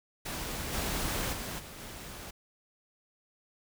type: noise with level steps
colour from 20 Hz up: pink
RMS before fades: -37 / -33 / -38 / -46 / -44 dBFS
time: 0.25-2.31 s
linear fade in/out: 10 ms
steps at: 0.72 / 1.32 / 1.58 / 1.78 s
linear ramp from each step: 20 ms
effects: none